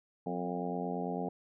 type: harmonic tone with a mistuned harmonic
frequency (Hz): 89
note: F2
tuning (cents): +33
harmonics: 2 / 3 / 4 / 5 / 6 / 7 / 8 / 9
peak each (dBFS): -38 / -40 / -44 / -40 / -46 / -45 / -42 / -42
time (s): 0.26-1.29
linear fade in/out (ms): 5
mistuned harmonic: 3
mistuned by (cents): -50
effects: none